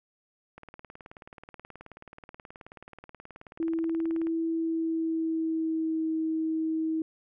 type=click train; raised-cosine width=0.5 ms; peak=-30 dBFS; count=70; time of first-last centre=0.58-4.27 s; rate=18.7 Hz
type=tone with pitch glide; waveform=sine; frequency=327.9 to 319.3 Hz; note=E4 to D#4; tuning=-9 to +45 cents; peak=-26 dBFS; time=3.6-7.02 s; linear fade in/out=2 ms; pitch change=-46 cents; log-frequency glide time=4.48-6.1 s
effects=none